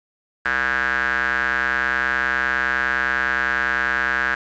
square tone with band-pass filter, 64.9 Hz, C2, 13 cents flat, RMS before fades -21 dBFS, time 0.45-4.35 s, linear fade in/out 5 ms, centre 1600 Hz, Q 8.1, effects resampled to 16000 Hz + 8-bit

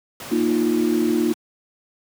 pink noise, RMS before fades -34 dBFS, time 0.2-1.34 s, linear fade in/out 2 ms
sine chord, Bb suspended fourth, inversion none, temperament just, 233.1 / 310.8 / 349.6 Hz, Bb3 / Eb4 / F4, 0 / -2 / +2 cents, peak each -21 dBFS, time 0.31-1.33 s, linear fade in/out 10 ms
effects high-pass 150 Hz 12 dB/octave

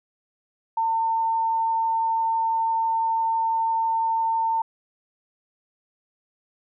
sine tone, 903 Hz, A5, 45 cents sharp, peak -20 dBFS, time 0.77-4.62 s, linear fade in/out 5 ms, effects none

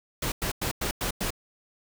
pink noise bursts, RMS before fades -29 dBFS, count 6, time 0.22-1.305 s, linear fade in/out 5 ms, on 100 ms, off 97 ms, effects none

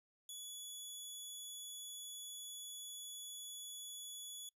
15% pulse tone, 3403 Hz, G#7, 41 cents sharp, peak -40 dBFS, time 0.29-4.49 s, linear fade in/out 2 ms, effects noise-tail reverb RT60 0.1 s tail -23 dB re dry + resampled to 32000 Hz

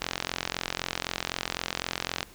click train, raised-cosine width 0.2 ms, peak -10 dBFS, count 98, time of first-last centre 0.02-2.23 s, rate 43.9 Hz, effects pink hiss -52 dBFS RMS until 2.34 s

